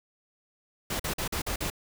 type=noise bursts; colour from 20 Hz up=pink; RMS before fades=-31 dBFS; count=6; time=0.9-1.701 s; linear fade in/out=5 ms; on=96 ms; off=45 ms; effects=none